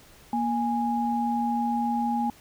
sine tone pair together, 236.1 / 827.9 Hz, A#3 / G#5, +22 / -6 cents, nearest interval octave + minor seventh, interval 2172 cents, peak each -26 dBFS, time 0.33-2.3 s, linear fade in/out 2 ms, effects pink hiss -53 dBFS RMS until 2.4 s

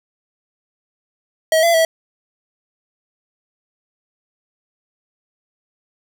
square tone with pitch steps, 639 / 677 / 651 Hz, D#5 / E5 / E5, +46 / +46 / -22 cents, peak -12 dBFS, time 1.52-1.85 s, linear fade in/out 2 ms, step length 110 ms, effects 7-bit

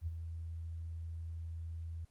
sine tone with ADSR envelope, 82.41 Hz, E2, in tune, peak -33 dBFS, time 0.01-2.05 s, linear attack 59 ms, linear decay 26 ms, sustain -7 dB, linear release 6 ms, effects pink hiss -73 dBFS RMS until 2.1 s + Opus 24 kbps

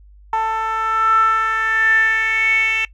10% pulse tone with band-pass filter sweep, 443.5 Hz, A4, 14 cents sharp, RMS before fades -17 dBFS, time 0.33-2.85 s, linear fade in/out 2 ms, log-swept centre 970 to 2500 Hz, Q 9.2, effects noise-tail reverb RT60 0.1 s tail -21 dB re dry + added 50 Hz sine -42 dBFS peak until 2.93 s

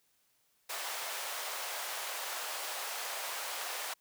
pink high-pass noise, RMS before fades -39 dBFS, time 0.69-3.94 s, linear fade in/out 10 ms, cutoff 600 Hz, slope 24 dB/octave, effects white hiss -73 dBFS RMS until 4 s

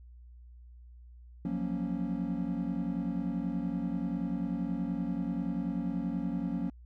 triangle chord, Gb major seventh, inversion third, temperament equal, 174.61 / 185 / 233.1 / 277.2 Hz, F3 / Gb3 / Bb3 / Db4, 0 / 0 / 0 / 0 cents, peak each -34 dBFS, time 1.45-6.7 s, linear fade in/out 2 ms, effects tanh soft clip ceiling -19 dBFS + added 60 Hz sine -49 dBFS peak until 6.85 s

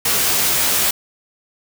white noise with comb filter, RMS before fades -17 dBFS, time 0.05-0.91 s, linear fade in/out 5 ms, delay 15 ms, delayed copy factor +0.85, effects none

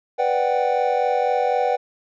triangle chord, G major seventh, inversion first, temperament equal, 493.9 / 587.3 / 740 / 784 Hz, B4 / D5 / F#5 / G5, 0 / 0 / 0 / 0 cents, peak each -20 / -24 / -21 / -21 dBFS, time 0.18-1.77 s, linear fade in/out 20 ms, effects resampled to 16000 Hz

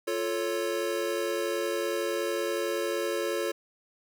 square chord, F augmented, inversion none, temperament equal, 349.2 / 440 / 554.4 Hz, F4 / A4 / C#5, 0 / 0 / 0 cents, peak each -33 dBFS, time 0.07-3.52 s, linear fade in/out 10 ms, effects none

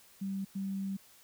sine tone bursts at uneven times, 194.6 Hz, G3, 12 cents flat, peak -33 dBFS, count 2, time 0.21-0.45 / 0.55-0.97 s, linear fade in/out 10 ms, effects white hiss -60 dBFS RMS until 1.23 s

